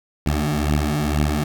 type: beating tone pair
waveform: 15% pulse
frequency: 73.42 / 75.52 Hz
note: D2 / D2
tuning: 0 / +49 cents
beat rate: 2.1 Hz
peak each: -15 dBFS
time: 0.26-1.44 s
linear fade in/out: 5 ms
effects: none